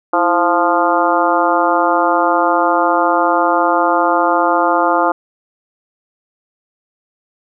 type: harmonic tone with a mistuned harmonic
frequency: 174.61 Hz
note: F3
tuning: in tune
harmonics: 2 / 3 / 4 / 5 / 6 / 7 / 8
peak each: -19 / -19 / -17 / -17 / -20 / -18 / -22 dBFS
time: 0.13-5.12 s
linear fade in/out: 5 ms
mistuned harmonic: 2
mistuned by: -88 cents
effects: none